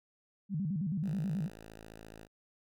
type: tone with vibrato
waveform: sine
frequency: 174 Hz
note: F3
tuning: 6 cents flat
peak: -31 dBFS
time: 0.49-1.5 s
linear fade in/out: 50 ms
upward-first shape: square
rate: 9.3 Hz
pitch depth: 220 cents each way
type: tone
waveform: 5% pulse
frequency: 54.5 Hz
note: A1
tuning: 16 cents flat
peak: -38 dBFS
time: 1.02-2.28 s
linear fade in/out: 50 ms
effects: none